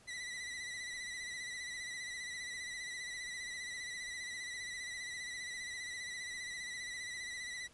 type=tone with vibrato; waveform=sawtooth; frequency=1975.5 Hz; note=B6; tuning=in tune; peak=-38 dBFS; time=0.07-7.68 s; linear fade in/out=20 ms; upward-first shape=sine; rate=15 Hz; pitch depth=50 cents each way; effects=pink hiss -63 dBFS RMS until 7.73 s + resampled to 24000 Hz